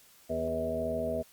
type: harmonic tone with a mistuned harmonic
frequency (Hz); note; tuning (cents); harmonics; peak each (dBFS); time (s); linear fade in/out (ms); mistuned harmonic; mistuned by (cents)
81.3; E2; -23; 1 / 2 / 3 / 5 / 6 / 7 / 8; -41 / -44 / -37 / -39 / -36 / -44 / -32; 0.29-1.23; 20; 8; -19
effects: white hiss -59 dBFS RMS until 1.32 s + Opus 48 kbps